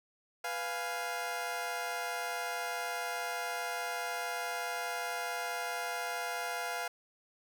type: chord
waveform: 20% pulse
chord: F diminished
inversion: second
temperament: equal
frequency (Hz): 493.9 / 698.5 / 830.6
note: Cb5 / F5 / Ab5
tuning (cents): 0 / 0 / 0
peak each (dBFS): -37 / -32 / -36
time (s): 0.44-6.88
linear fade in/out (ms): 5
effects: none